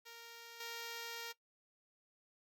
5% pulse tone with level steps, 464.8 Hz, A#4, 5 cents flat, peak -40 / -32 dBFS, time 0.05-1.33 s, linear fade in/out 20 ms, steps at 0.6 s, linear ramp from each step 5 ms, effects noise-tail reverb RT60 0.1 s tail -19 dB re dry + Opus 48 kbps

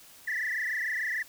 sine tone with frequency modulation, 1864.7 Hz, A#6, in tune, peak -27 dBFS, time 0.27-1.23 s, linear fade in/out 10 ms, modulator 26.7 Hz, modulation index 5.5, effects tanh soft clip ceiling -25 dBFS + white hiss -53 dBFS RMS until 1.28 s

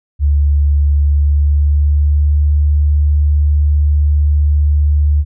sine tone with pitch glide, 72.3 to 73.73 Hz, D2 to D2, -27 to +7 cents, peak -8 dBFS, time 0.19-5.25 s, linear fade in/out 50 ms, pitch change +34 cents, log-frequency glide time 0.97-2.43 s, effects none

